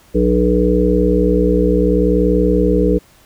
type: harmonic tone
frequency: 60.6 Hz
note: B1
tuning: 32 cents flat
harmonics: 1 / 3 / 5 / 7 / 8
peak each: -17 / -17 / -17 / -17 / -17 dBFS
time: 0.14-2.99 s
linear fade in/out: 20 ms
effects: pink hiss -49 dBFS RMS until 3.25 s